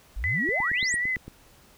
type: exponential sweep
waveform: sine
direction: up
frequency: 41.2 to 9590 Hz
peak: -28 dBFS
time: 0.16-0.96 s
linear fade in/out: 10 ms
type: tone with vibrato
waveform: sine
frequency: 1975.5 Hz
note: B6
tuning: in tune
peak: -24 dBFS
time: 0.24-1.16 s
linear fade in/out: 0 ms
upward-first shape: sine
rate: 3.8 Hz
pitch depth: 57 cents each way
type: click train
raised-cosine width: 3 ms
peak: -26 dBFS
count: 8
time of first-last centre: 0.49-1.28 s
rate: 8.86 Hz
effects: pink hiss -56 dBFS RMS until 1.77 s